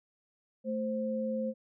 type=tone pair together; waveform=sine; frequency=220.5 / 524.4 Hz; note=A3 / C5; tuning=+4 / +4 cents; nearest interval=octave + minor third; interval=1500 cents; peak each=-33 / -33 dBFS; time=0.64-1.54 s; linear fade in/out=50 ms; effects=none